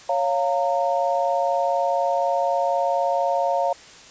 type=chord; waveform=sine; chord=Bb minor; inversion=first; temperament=equal with one note detuned; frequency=554.4 / 698.5 / 919 Hz; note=Db5 / F5 / Bb5; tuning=0 / 0 / -25 cents; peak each=-23 / -22 / -25 dBFS; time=0.09-3.73 s; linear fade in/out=5 ms; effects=white hiss -45 dBFS RMS until 4.1 s + resampled to 16000 Hz